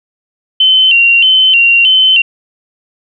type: tone with vibrato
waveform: sine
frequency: 2906 Hz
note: F#7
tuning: 32 cents flat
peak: -4 dBFS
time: 0.6-2.22 s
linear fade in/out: 5 ms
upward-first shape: square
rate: 1.6 Hz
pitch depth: 90 cents each way
effects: none